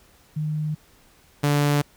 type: tone pair in turn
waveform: sine / sawtooth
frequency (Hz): 153 / 145.32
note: D#3 / D3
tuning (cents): -29 / -18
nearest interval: minor second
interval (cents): 89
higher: first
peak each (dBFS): -23 / -14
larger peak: second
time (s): 0.36-0.75 / 1.43-1.82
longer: neither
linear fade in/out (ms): 10
effects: pink hiss -56 dBFS RMS until 1.96 s